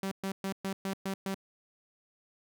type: tone bursts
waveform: sawtooth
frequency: 193.4 Hz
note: G3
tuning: 23 cents flat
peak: -28 dBFS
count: 7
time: 0.03-1.345 s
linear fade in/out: 2 ms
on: 85 ms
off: 120 ms
effects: none